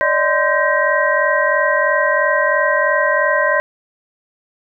sine tone cluster, 577 / 620 / 1033 / 1567 / 1896 Hz, D5 / D#5 / C6 / G6 / A#6, -31 / -6 / -22 / -1 / +29 cents, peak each -19 dBFS, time 0.01-3.6 s, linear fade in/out 0 ms, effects none

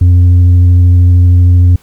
sine tone with tanh clipping, 88.7 Hz, F2, 27 cents sharp, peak -3 dBFS, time 0.01-1.76 s, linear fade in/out 5 ms, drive 3 dB, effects pink hiss -46 dBFS RMS until 1.82 s

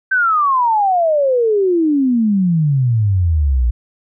sine exponential sweep, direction down, 1568 to 56.9 Hz, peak -11 dBFS, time 0.11-3.71 s, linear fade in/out 10 ms, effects none

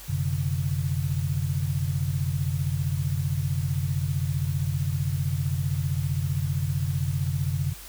sine tone cluster, 91.4 / 130.8 / 146.2 Hz, F#2 / C3 / D3, -21 / 0 / -7 cents, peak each -28 dBFS, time 0.08-7.74 s, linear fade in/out 20 ms, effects added 49 Hz sine -45 dBFS peak until 7.88 s + white hiss -44 dBFS RMS until 7.88 s

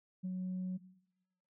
sine tone, 184.3 Hz, F#3, 7 cents flat, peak -34 dBFS, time 0.23-0.78 s, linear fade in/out 20 ms, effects noise-tail reverb RT60 0.9 s tail -19 dB re dry + tanh soft clip ceiling -33 dBFS

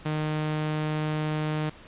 sawtooth tone, 153.6 Hz, D#3, 22 cents flat, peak -22 dBFS, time 0.05-1.7 s, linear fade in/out 10 ms, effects pink hiss -49 dBFS RMS until 1.87 s + resampled to 8000 Hz

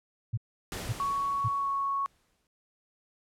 sine tone bursts, 113.9 Hz, A#2, 40 cents flat, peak -26 dBFS, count 3, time 0.33-1.485 s, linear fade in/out 10 ms, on 45 ms, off 510 ms
pink noise with exponential decay, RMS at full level -36 dBFS, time 0.72-2.47 s, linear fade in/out 1 ms, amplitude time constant 380 ms
sine tone with pitch glide, 1115 to 1106.7 Hz, C#6 to C#6, +10 to -3 cents, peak -27 dBFS, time 1-2.06 s, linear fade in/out 0 ms, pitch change -13 cents, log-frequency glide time 1.58-1.68 s
effects low-pass 12000 Hz 12 dB/octave

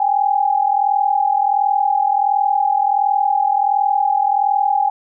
sine tone pair together, 791 / 832.4 Hz, G5 / G#5, +15 / +4 cents, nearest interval minor second, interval 89 cents, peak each -16 dBFS, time 0-4.9 s, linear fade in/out 5 ms, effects none

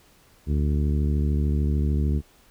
harmonic tone, 73.42 Hz, D2, in tune, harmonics 1 / 2 / 3 / 4 / 5 / 6, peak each -21 / -27 / -30 / -35 / -37 / -42 dBFS, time 0.46-2.22 s, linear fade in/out 50 ms, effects pink hiss -57 dBFS RMS until 2.5 s

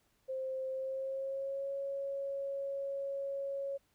sine tone with pitch glide, 525 to 552.7 Hz, C5 to C#5, +6 to -5 cents, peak -35 dBFS, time 0.28-3.78 s, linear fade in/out 20 ms, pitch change +89 cents, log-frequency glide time 0.69-1.71 s, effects pink hiss -74 dBFS RMS until 3.94 s

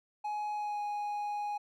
triangle tone with pitch glide, 839 to 828.4 Hz, G#5 to G#5, +17 to -5 cents, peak -31 dBFS, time 0.24-1.58 s, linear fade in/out 10 ms, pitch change -22 cents, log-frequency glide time 0.54-0.81 s, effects none

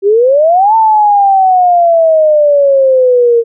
sine exponential two-way sweep, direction up then down, 383.9 to 900 to 459.4 Hz, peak -4 dBFS, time 0.02-3.44 s, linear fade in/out 50 ms, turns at 0.75 s, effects none

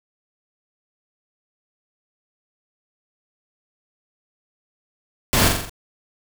pink noise with echo, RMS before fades -17 dBFS, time 5.33-5.48 s, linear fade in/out 0 ms, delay 43 ms, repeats 5, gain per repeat -4 dB, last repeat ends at 5.695 s, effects none

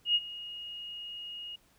sine tone with ADSR envelope, 2869 Hz, F7, 46 cents sharp, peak -21 dBFS, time 0.05-1.56 s, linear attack 100 ms, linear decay 43 ms, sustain -18 dB, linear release 8 ms, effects pink hiss -66 dBFS RMS until 1.78 s

